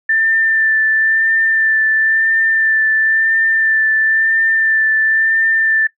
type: tone with vibrato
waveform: sine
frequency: 1778 Hz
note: A6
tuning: 18 cents sharp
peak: -11 dBFS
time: 0.09-5.87 s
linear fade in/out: 5 ms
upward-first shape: sine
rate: 0.98 Hz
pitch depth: 17 cents each way
effects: noise-tail reverb RT60 0.1 s tail -17 dB re dry